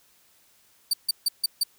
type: tone bursts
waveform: sawtooth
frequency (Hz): 4614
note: D8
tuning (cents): -31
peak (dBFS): -17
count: 5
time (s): 0.91-1.635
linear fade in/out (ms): 5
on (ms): 25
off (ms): 150
effects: white hiss -61 dBFS RMS until 1.78 s